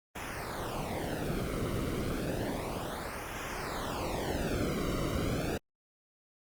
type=noise with flanger; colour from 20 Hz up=brown; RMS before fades=-34 dBFS; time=0.15-5.58 s; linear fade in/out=10 ms; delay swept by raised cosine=0.23 to 1.19 ms; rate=0.31 Hz; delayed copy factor=-0.9; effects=Opus 24 kbps